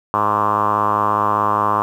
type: tone with low-pass filter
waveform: 5% pulse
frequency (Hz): 104.9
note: G#2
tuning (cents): +18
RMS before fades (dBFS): -17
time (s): 0.14-1.82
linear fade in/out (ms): 0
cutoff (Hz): 1100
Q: 7.3
effects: 8-bit